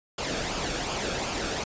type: noise with flanger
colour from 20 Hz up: pink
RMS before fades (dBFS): -30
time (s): 0.18-1.64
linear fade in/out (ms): 5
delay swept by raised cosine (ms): 0.51 to 1.02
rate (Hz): 2.7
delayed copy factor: -0.5
effects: resampled to 16000 Hz